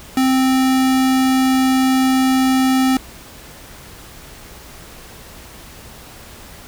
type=tone; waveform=square; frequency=261.6 Hz; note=C4; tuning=in tune; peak=-13 dBFS; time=0.17-2.97 s; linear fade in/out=2 ms; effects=added 60 Hz sine -47 dBFS peak until 6.67 s + pink hiss -39 dBFS RMS until 6.67 s